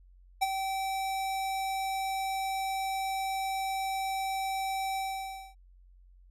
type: tone with ADSR envelope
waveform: square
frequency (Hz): 772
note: G5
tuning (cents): -27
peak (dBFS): -23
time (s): 0.41-5.55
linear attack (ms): 17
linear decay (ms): 29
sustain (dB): -8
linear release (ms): 580
effects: added 45 Hz sine -54 dBFS peak until 6.3 s + resampled to 32000 Hz